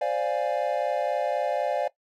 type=chord; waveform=triangle; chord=D half-diminished seventh; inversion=third; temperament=equal with one note detuned; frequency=523.3 / 587.3 / 698.5 / 827.3 Hz; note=C5 / D5 / F5 / Ab5; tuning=0 / 0 / 0 / -7 cents; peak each=-29 / -25 / -28 / -30 dBFS; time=0.01-1.88 s; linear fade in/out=5 ms; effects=noise-tail reverb RT60 0.1 s tail -17 dB re dry